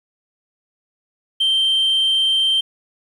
sine tone, 3136 Hz, G7, in tune, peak -12 dBFS, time 1.4-2.61 s, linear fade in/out 10 ms, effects tanh soft clip ceiling -12 dBFS + 8-bit

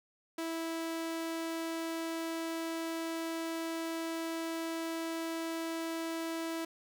sawtooth tone, 328.2 Hz, E4, 8 cents flat, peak -31 dBFS, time 0.38-6.65 s, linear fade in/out 5 ms, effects none

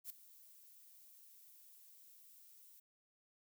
violet noise with ADSR envelope, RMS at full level -45 dBFS, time 0.04-2.8 s, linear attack 60 ms, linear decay 6 ms, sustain -17 dB, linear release 7 ms, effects none

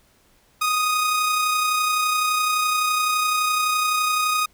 sawtooth tone with amplitude modulation, 1244.5 Hz, D#6, in tune, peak -14 dBFS, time 0.61-4.46 s, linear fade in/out 10 ms, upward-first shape sine, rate 31.8 Hz, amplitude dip 30%, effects pink hiss -59 dBFS RMS until 4.53 s

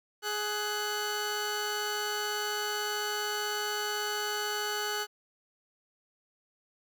15% pulse tone pair together, 418.2 / 1490.3 Hz, G#4 / F#6, +12 / +12 cents, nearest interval octave + minor seventh, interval 2200 cents, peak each -27 dBFS, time 0.22-5.07 s, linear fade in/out 50 ms, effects none

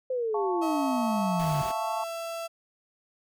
sine exponential sweep, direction down, 523.3 to 141 Hz, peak -26 dBFS, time 0.1-1.62 s, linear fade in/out 5 ms
sine chord, F augmented, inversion none, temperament equal, 698.5 / 880 / 1108.7 Hz, F5 / A5 / C#6, 0 / 0 / 0 cents, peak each -35 / -31 / -35 dBFS, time 0.34-2.04 s, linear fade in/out 5 ms
35% pulse tone with pitch glide, 641 to 667.1 Hz, E5 to E5, -49 to +20 cents, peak -31 dBFS, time 0.61-2.48 s, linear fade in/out 20 ms, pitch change +69 cents, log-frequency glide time 1.01-1.94 s
pink noise, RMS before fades -40 dBFS, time 1.39-1.72 s, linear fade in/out 10 ms
effects none

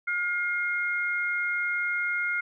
sine tone pair together, 1423 / 2132 Hz, F6 / C7, +32 / +32 cents, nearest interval perfect fifth, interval 700 cents, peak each -28 dBFS, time 0.07-2.41 s, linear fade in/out 10 ms, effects none

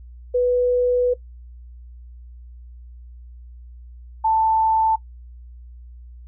sine tone pair in turn, 493.9 / 884.9 Hz, B4 / A5, 0 / +10 cents, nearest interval minor seventh, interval 1010 cents, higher second, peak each -15 dBFS, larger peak neither, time 0.34-1.14 / 4.24-4.96 s, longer first, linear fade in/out 10 ms, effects noise-tail reverb RT60 0.1 s tail -18 dB re dry + added 60 Hz sine -38 dBFS peak until 6.27 s

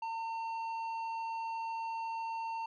triangle tone with tanh clipping, 907 Hz, A#5, 48 cents flat, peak -37 dBFS, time 0.02-2.66 s, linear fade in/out 5 ms, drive 12 dB, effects none

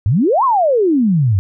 sine exponential two-way sweep, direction up then down, 90 to 1117 to 90 Hz, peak -10 dBFS, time 0.06-1.39 s, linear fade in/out 0 ms, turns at 0.44 s, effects none

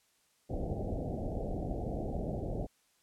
pink low-pass noise, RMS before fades -36 dBFS, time 0.49-2.67 s, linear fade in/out 20 ms, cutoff 770 Hz, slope 96 dB/octave, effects white hiss -71 dBFS RMS until 3.02 s + low-pass 11000 Hz 12 dB/octave

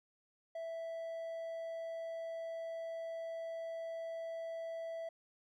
triangle tone, 659.3 Hz, E5, in tune, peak -38 dBFS, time 0.55-5.09 s, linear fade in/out 5 ms, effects none

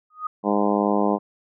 sine tone with exponential growth, 1244.5 Hz, D#6, in tune, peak -21 dBFS, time 0.1-0.27 s, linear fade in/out 5 ms, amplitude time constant 36 ms
harmonic tone, 102.6 Hz, G#2, 21 cents flat, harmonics 2 / 3 / 4 / 5 / 6 / 7 / 8 / 9 / 10, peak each -23 / -25 / -26 / -27 / -28 / -28 / -29 / -30 / -30 dBFS, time 0.43-1.19 s, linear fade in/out 50 ms
effects none

